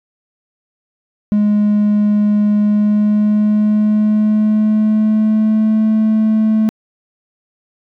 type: tone with pitch glide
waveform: triangle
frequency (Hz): 208.5 to 217.9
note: G#3 to A3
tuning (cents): +7 to -17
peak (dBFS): -7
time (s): 1.32-6.69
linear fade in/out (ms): 0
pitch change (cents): +76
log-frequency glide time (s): 2.59-5.85
effects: tanh soft clip ceiling -4 dBFS